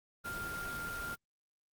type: tone in noise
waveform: sine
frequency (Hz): 1396.9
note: F6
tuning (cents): 0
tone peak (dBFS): -39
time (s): 0.24-1.16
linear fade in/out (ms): 20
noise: pink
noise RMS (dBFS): -44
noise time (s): 0.24-1.16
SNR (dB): +2
effects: Opus 32 kbps